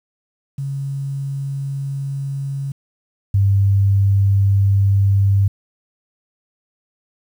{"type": "tone pair in turn", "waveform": "sine", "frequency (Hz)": [138.1, 98.85], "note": ["C#3", "G2"], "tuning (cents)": [-6, 15], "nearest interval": "tritone", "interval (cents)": 579, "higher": "first", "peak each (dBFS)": [-21, -11], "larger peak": "second", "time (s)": [[0.58, 2.72], [3.34, 5.48]], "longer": "neither", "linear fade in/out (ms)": 5, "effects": ["8-bit"]}